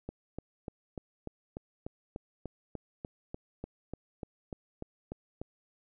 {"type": "click train", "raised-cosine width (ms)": 2, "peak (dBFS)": -25, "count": 19, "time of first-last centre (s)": [0.09, 5.415], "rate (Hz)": 3.38, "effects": []}